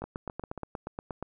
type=two click trains; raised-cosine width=1 ms; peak=-21 / -24 dBFS; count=11 / 5; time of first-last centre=0.04-1.226 / 0.02-0.577 s; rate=8.43 / 7.18 Hz; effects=none